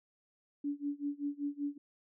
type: tone with tremolo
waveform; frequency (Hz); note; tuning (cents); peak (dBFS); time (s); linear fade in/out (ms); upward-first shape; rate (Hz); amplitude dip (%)
sine; 287.3; D4; -38; -31; 0.64-1.78; 5; sine; 5.2; 95
effects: none